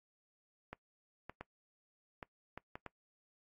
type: clicks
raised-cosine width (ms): 0.5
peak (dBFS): -29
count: 7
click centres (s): 0.73 / 1.296 / 1.41 / 2.228 / 2.576 / 2.755 / 2.863
effects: noise-tail reverb RT60 0.1 s tail -21 dB re dry + AAC 32 kbps